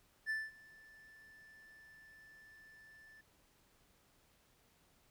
triangle tone with ADSR envelope, 1760 Hz, A6, in tune, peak -32 dBFS, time 0.26-3.21 s, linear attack 39 ms, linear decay 210 ms, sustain -24 dB, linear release 3 ms, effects pink hiss -71 dBFS RMS until 5.1 s

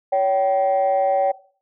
sine tone pair together, 563 / 771.1 Hz, C#5 / G5, +27 / -29 cents, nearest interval perfect fourth, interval 544 cents, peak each -17 dBFS, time 0.12-1.32 s, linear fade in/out 10 ms, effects noise-tail reverb RT60 0.4 s tail -17 dB re dry + tanh soft clip ceiling -11 dBFS

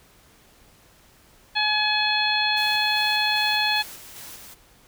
harmonic tone, 848 Hz, G#5, 36 cents sharp, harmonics 1 / 2 / 3 / 4 / 5, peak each -26 / -26 / -26 / -26 / -26 dBFS, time 1.55-3.83 s, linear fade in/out 20 ms
white noise with tremolo, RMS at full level -40 dBFS, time 2.56-4.55 s, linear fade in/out 20 ms, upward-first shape square, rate 2.5 Hz, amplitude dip 35%
effects pink hiss -55 dBFS RMS until 4.87 s

